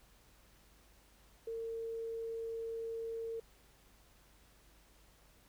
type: tone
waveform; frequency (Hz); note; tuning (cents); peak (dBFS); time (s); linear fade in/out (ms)
sine; 455; A#4; -42; -38; 1.47-3.4; 5
effects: added 50 Hz sine -66 dBFS peak until 5.48 s + pink hiss -66 dBFS RMS until 5.48 s